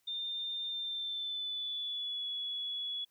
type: tone with pitch glide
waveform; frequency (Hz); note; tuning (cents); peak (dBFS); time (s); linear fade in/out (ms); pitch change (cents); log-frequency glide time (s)
sine; 3608 to 3386; A7 to G#7; +43 to +33; -35; 0.07-3.05; 10; -110; 0.71-2.26
effects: white hiss -75 dBFS RMS until 3.1 s